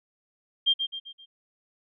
sine tone with echo, 3190 Hz, G7, 30 cents sharp, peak -18 dBFS, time 0.66-0.74 s, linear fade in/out 20 ms, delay 130 ms, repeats 4, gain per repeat -7 dB, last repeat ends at 1.26 s, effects none

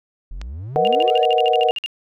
triangle exponential sweep, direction up, 37.41 to 656 Hz, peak -26 dBFS, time 0.31-1.25 s, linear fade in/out 0 ms
click, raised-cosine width 0.2 ms, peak -17 dBFS, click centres 0.415 s
sine chord, B major seventh, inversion third, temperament equal, 466.2 / 493.9 / 622.3 / 740 Hz, A#4 / B4 / D#5 / F#5, 0 / 0 / 0 / 0 cents, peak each -19 / -22 / -22 / -17 dBFS, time 0.76-1.71 s, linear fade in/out 0 ms
sine tone bursts, 2816 Hz, F7, 14 cents sharp, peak -21 dBFS, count 14, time 0.85-1.861 s, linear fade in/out 0 ms, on 23 ms, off 53 ms
effects none

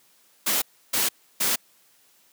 white noise bursts, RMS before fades -23 dBFS, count 3, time 0.46-1.56 s, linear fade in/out 10 ms, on 160 ms, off 310 ms, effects white hiss -60 dBFS RMS until 2.32 s + high-pass 150 Hz 12 dB/octave

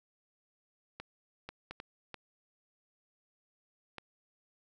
clicks, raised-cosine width 0.3 ms, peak -26 dBFS, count 6, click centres 1 / 1.49 / 1.71 / 1.801 / 2.143 / 3.983 s, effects none

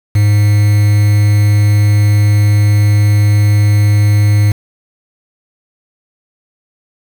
triangle tone with quantisation, 103.83 Hz, G#2, in tune, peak -4 dBFS, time 0.15-4.52 s, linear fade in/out 5 ms, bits 4, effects none

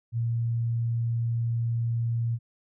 sine tone, 116.54 Hz, A#2, in tune, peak -24 dBFS, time 0.12-2.39 s, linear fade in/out 50 ms, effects none

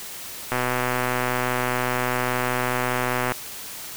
click train, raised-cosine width 0.5 ms, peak -8 dBFS, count 351, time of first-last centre 0.52-3.32 s, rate 125 Hz, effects white hiss -36 dBFS RMS until 3.96 s

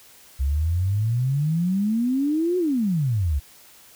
sine exponential two-way sweep, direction up then down, 65.3 to 370 to 65.3 Hz, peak -19 dBFS, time 0.39-3.4 s, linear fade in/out 20 ms, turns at 2.58 s, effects white hiss -50 dBFS RMS until 3.95 s

